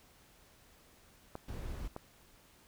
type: clicks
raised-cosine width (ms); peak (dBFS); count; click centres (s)
1; -27; 2; 1.354 / 1.964
type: noise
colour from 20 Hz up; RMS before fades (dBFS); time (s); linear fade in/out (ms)
brown; -41; 1.48-1.88; 5
effects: pink hiss -63 dBFS RMS until 2.67 s